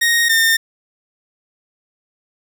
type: tone pair in turn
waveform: sawtooth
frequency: 1864.7 / 1815.8 Hz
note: A#6 / A#6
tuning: 0 / -46 cents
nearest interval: unison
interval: 46 cents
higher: first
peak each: -9 / -8 dBFS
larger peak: second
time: 0.01-0.29 / 0.29-0.57 s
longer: neither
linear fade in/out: 10 ms
effects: none